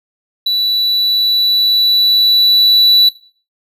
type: tone with level ramp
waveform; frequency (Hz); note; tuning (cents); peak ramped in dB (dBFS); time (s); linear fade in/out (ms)
triangle; 3951; B7; 0; -10 to -3; 0.46-3.09; 5
effects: noise-tail reverb RT60 0.4 s tail -17 dB re dry